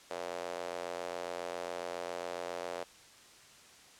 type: tone with high-pass filter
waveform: square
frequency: 43.65 Hz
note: F1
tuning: in tune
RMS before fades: -40 dBFS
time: 0.1-2.84 s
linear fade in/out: 10 ms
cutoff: 550 Hz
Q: 2.6
effects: white hiss -57 dBFS RMS until 3.99 s + low-pass 8000 Hz 12 dB/octave